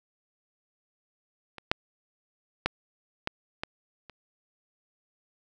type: clicks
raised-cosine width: 0.3 ms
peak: -25 / -6 / -8 / -12 / -15 / -29 dBFS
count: 6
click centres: 1.583 / 1.715 / 2.66 / 3.274 / 3.635 / 4.097 s
effects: none